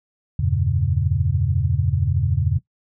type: chord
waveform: sine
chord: E diminished seventh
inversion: none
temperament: equal with one note detuned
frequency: 82.41 / 95.87 / 116.54 / 138.59 Hz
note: E2 / G2 / Bb2 / Db3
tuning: 0 / -38 / 0 / 0 cents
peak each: -23 / -22 / -25 / -22 dBFS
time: 0.39-2.59 s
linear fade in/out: 5 ms
effects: noise-tail reverb RT60 0.1 s tail -17 dB re dry